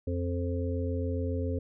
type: harmonic tone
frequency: 87.31 Hz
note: F2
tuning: in tune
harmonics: 1 / 3 / 5 / 6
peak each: -30 / -35 / -37 / -38 dBFS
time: 0.07-1.59 s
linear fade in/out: 5 ms
effects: none